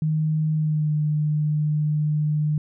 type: tone with pitch glide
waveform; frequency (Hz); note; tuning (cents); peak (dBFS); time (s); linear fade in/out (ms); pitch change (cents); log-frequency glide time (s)
sine; 155.56 to 151.22; D#3 to D#3; 0 to -49; -19; 0.02-2.58; 2; -49; 0.54-0.93
effects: none